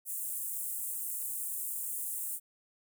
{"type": "high-pass noise", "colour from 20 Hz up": "pink", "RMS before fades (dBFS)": -37, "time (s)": [0.05, 2.4], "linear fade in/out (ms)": 50, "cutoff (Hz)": 8100, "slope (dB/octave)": 48, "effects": []}